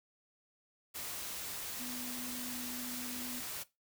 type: tone in noise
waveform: sine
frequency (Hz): 246.9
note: B3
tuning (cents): 0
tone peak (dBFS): -44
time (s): 1.79-3.41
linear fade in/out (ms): 20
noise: white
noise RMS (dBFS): -42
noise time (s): 0.94-3.64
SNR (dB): -5
effects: noise-tail reverb RT60 0.2 s tail -17 dB re dry